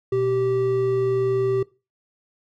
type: tone pair together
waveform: triangle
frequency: 122.34 / 388.4 Hz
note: B2 / G4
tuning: -16 / -16 cents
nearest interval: octave + minor sixth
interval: 2000 cents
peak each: -26 / -17 dBFS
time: 0.12-1.63 s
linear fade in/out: 5 ms
effects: noise-tail reverb RT60 0.3 s tail -21 dB re dry